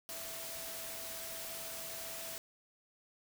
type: tone in noise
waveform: sine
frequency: 659.3 Hz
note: E5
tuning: in tune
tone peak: -51 dBFS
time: 0.09-2.38 s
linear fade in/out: 0 ms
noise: white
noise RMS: -44 dBFS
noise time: 0.09-2.38 s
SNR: -10 dB
effects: none